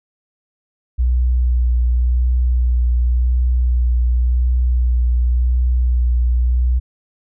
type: tone with vibrato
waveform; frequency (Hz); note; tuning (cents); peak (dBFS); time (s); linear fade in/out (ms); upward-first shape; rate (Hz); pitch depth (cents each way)
sine; 61.1; B1; -18; -12; 0.98-6.8; 20; sine; 0.91; 20
effects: none